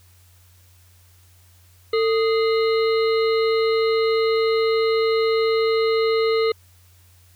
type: harmonic tone with a mistuned harmonic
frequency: 415.3 Hz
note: G#4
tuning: in tune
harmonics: 1 / 3 / 5 / 7 / 9 / 10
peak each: -17 / -28 / -30 / -36 / -36 / -32 dBFS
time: 1.93-6.52 s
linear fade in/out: 5 ms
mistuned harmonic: 1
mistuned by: +130 cents
effects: added 89 Hz sine -51 dBFS peak until 7.35 s + white hiss -57 dBFS RMS until 7.35 s